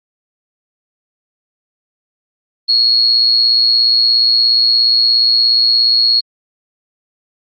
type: tone with amplitude modulation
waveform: sine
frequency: 4320 Hz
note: C#8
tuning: 45 cents flat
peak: -6 dBFS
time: 2.68-6.21 s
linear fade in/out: 20 ms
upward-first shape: sine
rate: 117 Hz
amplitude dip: 50%
effects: Opus 48 kbps